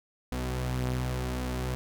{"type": "tone pair together", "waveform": "sawtooth", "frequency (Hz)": [62.5, 125.9], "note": ["B1", "B2"], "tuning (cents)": [21, 34], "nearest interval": "octave", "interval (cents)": 1213, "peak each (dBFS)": -28, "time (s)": [0.32, 1.75], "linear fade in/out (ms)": 0, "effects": []}